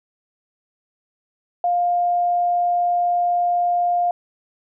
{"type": "tone", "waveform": "sine", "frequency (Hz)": 704, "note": "F5", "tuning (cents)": 14, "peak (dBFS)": -16, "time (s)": [1.64, 4.11], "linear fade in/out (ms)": 2, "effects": []}